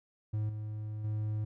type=tone with level steps; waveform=triangle; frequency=107 Hz; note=A2; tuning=48 cents flat; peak=-28 / -34 / -29 dBFS; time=0.33-1.45 s; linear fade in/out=10 ms; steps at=0.49 / 1.04 s; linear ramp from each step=5 ms; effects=none